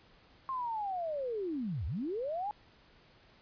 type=linear two-way sweep; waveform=sine; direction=down then up; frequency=1075 to 64.8 to 856 Hz; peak=-33 dBFS; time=0.49-2.51 s; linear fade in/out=0 ms; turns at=1.86 s; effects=pink hiss -62 dBFS RMS until 3.41 s + resampled to 11025 Hz